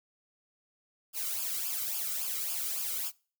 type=noise with flanger; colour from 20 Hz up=blue; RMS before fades=-34 dBFS; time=1.13-3.12 s; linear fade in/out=50 ms; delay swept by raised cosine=0.5 to 1.17 ms; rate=3.6 Hz; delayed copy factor=-0.8; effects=noise-tail reverb RT60 0.4 s tail -24 dB re dry